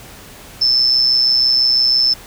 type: tone with amplitude modulation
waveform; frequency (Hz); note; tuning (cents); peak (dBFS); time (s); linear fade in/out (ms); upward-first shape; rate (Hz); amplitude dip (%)
sine; 5274; E8; 0; -8; 0.61-2.14; 10; sine; 126; 55
effects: pink hiss -38 dBFS RMS until 2.26 s